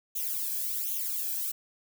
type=noise with flanger; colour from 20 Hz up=violet; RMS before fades=-32 dBFS; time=0.15-1.52 s; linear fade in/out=10 ms; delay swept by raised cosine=0.3 to 1.25 ms; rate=1.3 Hz; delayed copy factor=+0.9; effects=none